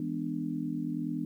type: chord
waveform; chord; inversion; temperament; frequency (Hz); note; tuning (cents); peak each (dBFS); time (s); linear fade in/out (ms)
sine; E dominant seventh; none; just; 164.81 / 206 / 247.2 / 296.7; E3 / G#3 / B3 / D4; 0 / -14 / +2 / +18; -37 / -40 / -35 / -35; 0-1.25; 2
effects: 11-bit